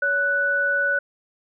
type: tone pair together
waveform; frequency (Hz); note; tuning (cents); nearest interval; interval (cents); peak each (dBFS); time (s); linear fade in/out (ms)
sine; 563.6 / 1484; C#5 / F#6; +29 / +5; octave + perfect fourth; 1676; -27 / -19; 0.02-0.99; 5
effects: none